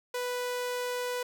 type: tone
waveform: sawtooth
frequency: 493.9 Hz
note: B4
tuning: in tune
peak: -27 dBFS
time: 0.14-1.23 s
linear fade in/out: 5 ms
effects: none